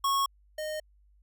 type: tone pair in turn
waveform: square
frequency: 1100 / 615.8 Hz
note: C#6 / D#5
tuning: -14 / -18 cents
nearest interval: minor seventh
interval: 1004 cents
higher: first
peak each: -25 / -33 dBFS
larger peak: first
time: 0.04-0.26 / 0.58-0.8 s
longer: neither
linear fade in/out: 5 ms
effects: added 50 Hz sine -59 dBFS peak until 1.22 s